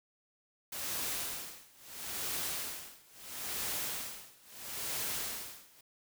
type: noise with tremolo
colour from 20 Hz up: white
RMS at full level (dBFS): -36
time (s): 0.72-5.81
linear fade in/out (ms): 5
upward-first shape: sine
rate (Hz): 0.75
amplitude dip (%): 95
effects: none